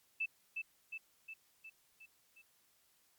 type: tone with echo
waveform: sine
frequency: 2637 Hz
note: E7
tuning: in tune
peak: -33 dBFS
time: 0.2-0.26 s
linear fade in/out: 10 ms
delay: 360 ms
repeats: 6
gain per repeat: -4 dB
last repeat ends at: 2.42 s
effects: white hiss -72 dBFS RMS until 3.18 s + MP3 96 kbps